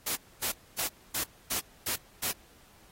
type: noise bursts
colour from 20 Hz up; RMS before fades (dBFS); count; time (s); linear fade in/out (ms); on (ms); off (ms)
white; -31; 7; 0.06-2.32; 10; 100; 260
effects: pink hiss -59 dBFS RMS until 2.91 s + AAC 48 kbps